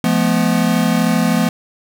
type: tone cluster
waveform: square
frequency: 171.7 / 214.5 / 247.4 Hz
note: F3 / A3 / B3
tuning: -29 / -44 / +3 cents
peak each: -18 dBFS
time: 0.04-1.49 s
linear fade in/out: 2 ms
effects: none